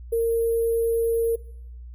sine tone with sample-and-hold, 459.7 Hz, A#4, 24 cents flat, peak -19 dBFS, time 0.12-1.36 s, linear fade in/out 10 ms, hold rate 11025 Hz, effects noise-tail reverb RT60 0.8 s tail -21 dB re dry + added 60 Hz sine -37 dBFS peak until 1.94 s

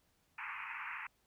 white band-pass noise, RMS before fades -44 dBFS, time 0.38-1.07 s, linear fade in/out 5 ms, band 850 to 2600 Hz, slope 96 dB/octave, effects pink hiss -75 dBFS RMS until 1.26 s

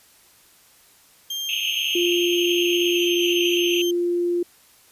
35% pulse tone with pitch glide, 3187 to 3149 Hz, G7 to G7, +28 to +7 cents, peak -24 dBFS, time 1.3-3.91 s, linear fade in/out 5 ms, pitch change -21 cents, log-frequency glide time 2.95-3 s
white band-pass noise, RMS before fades -26 dBFS, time 1.49-3.82 s, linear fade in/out 2 ms, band 2600 to 3100 Hz, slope 96 dB/octave
sine tone, 348.9 Hz, F4, 2 cents flat, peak -19 dBFS, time 1.95-4.43 s, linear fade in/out 5 ms
effects white hiss -54 dBFS RMS until 4.91 s + resampled to 32000 Hz

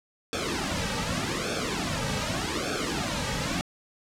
pink noise with flanger, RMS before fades -29 dBFS, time 0.33-3.61 s, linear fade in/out 0 ms, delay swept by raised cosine 1 to 2.9 ms, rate 0.84 Hz, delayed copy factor -1, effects low-pass 7000 Hz 12 dB/octave

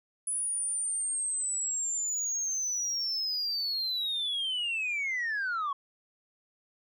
sine linear sweep, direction down, 9950 to 1084 Hz, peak -27 dBFS, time 0.27-5.73 s, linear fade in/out 5 ms, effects tanh soft clip ceiling -27 dBFS

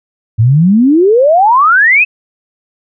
sine exponential sweep, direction up, 104.9 to 2637 Hz, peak -4 dBFS, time 0.38-2.05 s, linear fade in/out 20 ms, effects none

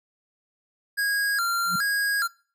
square tone with vibrato, 1506 Hz, F#6, 30 cents sharp, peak -23 dBFS, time 0.97-2.28 s, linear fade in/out 20 ms, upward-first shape square, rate 1.2 Hz, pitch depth 150 cents each way
sine tone with exponential growth, 178 Hz, F3, 33 cents sharp, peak -25 dBFS, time 1.64-1.76 s, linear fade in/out 5 ms, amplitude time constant 26 ms
effects noise-tail reverb RT60 0.4 s tail -23 dB re dry

